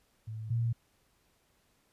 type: tone pair in turn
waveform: sine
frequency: 110 / 116.28 Hz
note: A2 / A#2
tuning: 0 / -4 cents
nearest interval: minor second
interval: 96 cents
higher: second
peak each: -37 / -27 dBFS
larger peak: second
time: 0.27-0.5 / 0.5-0.73 s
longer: neither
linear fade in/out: 10 ms
effects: pink hiss -71 dBFS RMS until 1.92 s + resampled to 32000 Hz